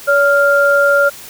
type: tone pair together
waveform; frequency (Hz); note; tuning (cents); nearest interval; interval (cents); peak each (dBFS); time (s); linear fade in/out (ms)
sine; 568 / 1396.9; C#5 / F6; +42 / 0; octave + major third; 1558; -11; 0.07-1.1; 20
effects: white hiss -34 dBFS RMS until 1.29 s